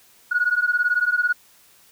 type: beating tone pair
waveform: sine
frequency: 1447 / 1465 Hz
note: F#6 / F#6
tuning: -39 / -18 cents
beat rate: 18 Hz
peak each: -20 dBFS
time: 0.31-1.33 s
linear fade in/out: 10 ms
effects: tanh soft clip ceiling -10 dBFS + white hiss -54 dBFS RMS until 1.91 s